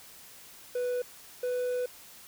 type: tone pair in turn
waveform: triangle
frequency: 493.9 / 496.4 Hz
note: B4 / B4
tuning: 0 / +9 cents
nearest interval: unison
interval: 9 cents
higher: second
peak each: -26 dBFS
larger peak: neither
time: 0.75-1.02 / 1.43-1.86 s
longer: second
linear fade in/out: 5 ms
effects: white hiss -51 dBFS RMS until 2.27 s